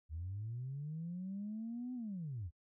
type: linear two-way sweep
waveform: sine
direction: up then down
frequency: 74.5 to 254.6 to 74.5 Hz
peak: -39 dBFS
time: 0.09-2.51 s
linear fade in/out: 50 ms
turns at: 1.94 s
effects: noise-tail reverb RT60 0.1 s tail -24 dB re dry + tanh soft clip ceiling -35 dBFS

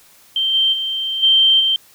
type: tone with level steps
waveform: sine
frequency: 3136 Hz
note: G7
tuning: in tune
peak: -15 / -12 / -19 / -9 / -13 dBFS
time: 0.36-1.76 s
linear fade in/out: 2 ms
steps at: 0.53 / 0.72 / 1.22 / 1.59 s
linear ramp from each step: 20 ms
effects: white hiss -49 dBFS RMS until 1.94 s

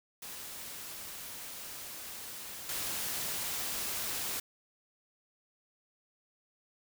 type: noise with level steps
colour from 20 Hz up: white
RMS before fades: -44 / -36 dBFS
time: 0.22-4.4 s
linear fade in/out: 5 ms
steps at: 2.69 s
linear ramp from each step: 2 ms
effects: none

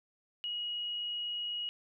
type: tone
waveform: sine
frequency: 2898 Hz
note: F#7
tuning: 37 cents flat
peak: -34 dBFS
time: 0.44-1.69 s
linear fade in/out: 0 ms
effects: none

